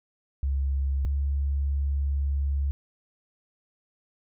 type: tone pair in turn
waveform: sine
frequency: 68.4 / 69.92 Hz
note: C#2 / C#2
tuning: -23 / +16 cents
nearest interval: unison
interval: 39 cents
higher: second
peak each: -23 dBFS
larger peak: neither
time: 0.43-1.05 / 1.05-2.71 s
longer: second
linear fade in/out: 0 ms
effects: none